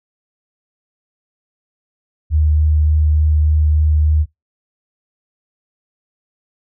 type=tone with vibrato; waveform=sine; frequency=76.5 Hz; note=D#2; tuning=29 cents flat; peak=-10 dBFS; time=2.3-4.26 s; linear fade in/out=50 ms; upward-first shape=triangle; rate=3.4 Hz; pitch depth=12 cents each way; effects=noise-tail reverb RT60 0.2 s tail -26 dB re dry